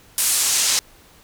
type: noise with band-pass filter sweep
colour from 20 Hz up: pink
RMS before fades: -19 dBFS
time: 0.18-0.79 s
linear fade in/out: 0 ms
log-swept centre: 10000 to 6000 Hz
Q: 1.2
effects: pink hiss -50 dBFS RMS until 1.23 s